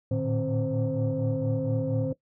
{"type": "tone cluster", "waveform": "sine", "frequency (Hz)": [111, 115.3, 150.4, 264.9, 522], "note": ["A2", "A#2", "D3", "C4", "C5"], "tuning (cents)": [16, -19, 42, 22, -4], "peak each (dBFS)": -30, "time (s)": [0.11, 2.13], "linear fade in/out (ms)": 5, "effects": ["noise-tail reverb RT60 0.1 s tail -18 dB re dry", "tanh soft clip ceiling -18 dBFS"]}